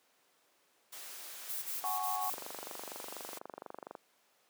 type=noise; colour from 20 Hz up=white; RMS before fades=-47 dBFS; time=0.92-3.39 s; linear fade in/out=10 ms
type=noise bursts; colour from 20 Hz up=violet; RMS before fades=-39 dBFS; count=5; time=1.48-2.354 s; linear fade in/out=20 ms; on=150 ms; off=31 ms
type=chord; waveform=sine; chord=F# suspended second; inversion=none; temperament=equal; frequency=740 / 830.6 / 1108.7 Hz; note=F#5 / G#5 / C#6; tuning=0 / 0 / 0 cents; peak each=-37 / -39 / -38 dBFS; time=1.84-2.3 s; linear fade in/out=0 ms
type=click train; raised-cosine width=1 ms; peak=-27 dBFS; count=40; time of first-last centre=2.34-3.952 s; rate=24.2 Hz
effects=pink hiss -70 dBFS RMS until 4.49 s + high-pass 400 Hz 12 dB/octave

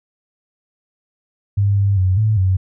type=tone with pitch steps; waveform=sine; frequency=100.5 / 99.7 / 93 / 108.3 / 93.9 Hz; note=G2 / G2 / F#2 / A2 / F#2; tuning=+44 / +30 / +9 / -27 / +26 cents; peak=-12 dBFS; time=1.57-2.57 s; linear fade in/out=10 ms; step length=200 ms; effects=none

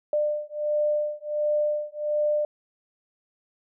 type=beating tone pair; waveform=sine; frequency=597 / 598.4 Hz; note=D5 / D5; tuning=+28 / +32 cents; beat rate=1.4 Hz; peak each=-26 dBFS; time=0.13-2.45 s; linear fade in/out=2 ms; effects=none

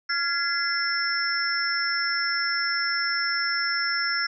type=tone cluster; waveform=sine; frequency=1392 / 1675 / 2038 / 5340 Hz; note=F6 / G#6 / C7 / E8; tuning=-6 / +14 / -46 / +22 cents; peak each=-28 / -29 / -31 / -27 dBFS; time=0.09-4.27 s; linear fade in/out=10 ms; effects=none

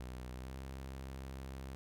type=tone with pitch glide; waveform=sawtooth; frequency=62.8 to 66.53 Hz; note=B1 to C2; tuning=+30 to +29 cents; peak=-40 dBFS; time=0-1.75 s; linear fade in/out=0 ms; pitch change=+99 cents; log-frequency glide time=0.33-0.59 s; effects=none

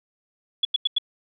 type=tone bursts; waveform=sine; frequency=3401 Hz; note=G#7; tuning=40 cents sharp; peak=-17 dBFS; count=4; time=0.63-0.984 s; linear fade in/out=5 ms; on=21 ms; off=90 ms; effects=none

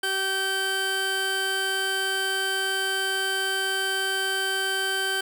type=tone pair together; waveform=25% pulse; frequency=384.2 / 1551 Hz; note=G4 / G6; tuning=-35 / -19 cents; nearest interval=2 octaves; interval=2416 cents; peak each=-27 / -21 dBFS; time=0.03-5.21 s; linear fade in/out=5 ms; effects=none

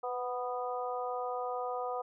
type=harmonic tone with a mistuned harmonic; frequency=246.9 Hz; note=B3; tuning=in tune; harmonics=2 / 3 / 4 / 5; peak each=-37 / -37 / -42 / -41 dBFS; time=0.03-2.02 s; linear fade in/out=10 ms; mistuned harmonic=2; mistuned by=+16 cents; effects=none

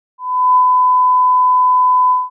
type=tone with ADSR envelope; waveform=sine; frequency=1005 Hz; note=B5; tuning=30 cents sharp; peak=-6 dBFS; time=0.18-2.3 s; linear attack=380 ms; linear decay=87 ms; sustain=-2 dB; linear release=190 ms; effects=none

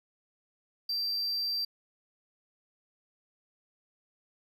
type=tone; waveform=triangle; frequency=4699 Hz; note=D8; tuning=in tune; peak=-28 dBFS; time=0.89-1.65 s; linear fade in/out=5 ms; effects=none

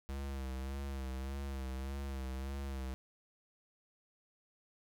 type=tone with vibrato; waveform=square; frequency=67.2 Hz; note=C2; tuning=47 cents sharp; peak=-39 dBFS; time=0.09-2.94 s; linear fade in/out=0 ms; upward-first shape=sine; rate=1.7 Hz; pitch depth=54 cents each way; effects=none

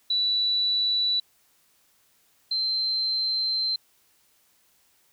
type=tone pair in turn; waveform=sine; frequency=3951 / 4114 Hz; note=B7 / C8; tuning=0 / -30 cents; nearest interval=minor second; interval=70 cents; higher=second; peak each=-21 / -23 dBFS; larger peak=first; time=0.1-1.2 / 2.51-3.76 s; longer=second; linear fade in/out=5 ms; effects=white hiss -64 dBFS RMS until 5.12 s

